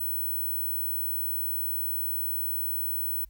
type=tone; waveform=sine; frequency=15960 Hz; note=B9; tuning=17 cents sharp; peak=-27 dBFS; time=0-3.25 s; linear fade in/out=10 ms; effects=added 50 Hz sine -48 dBFS peak until 3.29 s + white hiss -72 dBFS RMS until 3.29 s